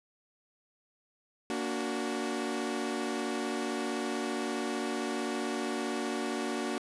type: chord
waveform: sawtooth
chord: Bb augmented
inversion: none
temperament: equal with one note detuned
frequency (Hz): 233.1 / 288.5 / 370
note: Bb3 / D4 / F#4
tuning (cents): 0 / -31 / 0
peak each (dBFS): -32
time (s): 1.5-6.78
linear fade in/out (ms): 0
effects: resampled to 24000 Hz + 10-bit